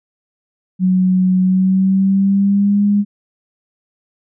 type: tone with pitch glide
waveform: sine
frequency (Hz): 185 to 204.1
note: F#3 to G#3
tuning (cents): 0 to -30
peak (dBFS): -10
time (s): 0.79-3.05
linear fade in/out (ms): 50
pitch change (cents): +170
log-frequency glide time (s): 1.41-2.84
effects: none